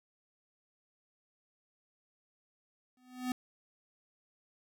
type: tone with exponential growth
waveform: square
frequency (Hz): 252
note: B3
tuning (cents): +35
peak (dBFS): -30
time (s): 2.97-3.32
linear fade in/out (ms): 2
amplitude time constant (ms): 75
effects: none

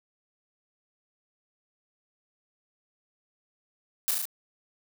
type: noise with echo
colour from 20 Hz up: blue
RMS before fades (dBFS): -25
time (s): 4.08-4.11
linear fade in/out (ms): 0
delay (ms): 36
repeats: 4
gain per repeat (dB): -2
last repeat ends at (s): 4.254
effects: none

